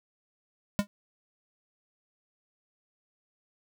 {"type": "tone with exponential decay", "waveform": "square", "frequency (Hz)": 203.3, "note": "G#3", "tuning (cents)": -37, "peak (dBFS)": -19, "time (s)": [0.79, 0.87], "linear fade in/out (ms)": 0, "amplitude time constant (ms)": 16, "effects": []}